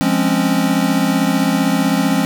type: chord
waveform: square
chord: Db major seventh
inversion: first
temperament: equal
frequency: 174.61 / 207.7 / 261.6 / 277.2 Hz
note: F3 / Ab3 / C4 / Db4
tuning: 0 / 0 / 0 / 0 cents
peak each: -20 / -20 / -19 / -20 dBFS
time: 0.01-2.25 s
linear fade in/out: 0 ms
effects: none